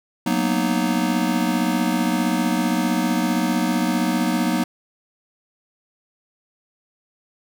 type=chord; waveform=square; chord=B major seventh; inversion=second; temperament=just; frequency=185.21 / 231.5 / 246.9 / 308.7 Hz; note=F#3 / A#3 / B3 / D#4; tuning=+2 / -12 / 0 / -14 cents; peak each=-25 dBFS; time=0.26-4.64 s; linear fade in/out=5 ms; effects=none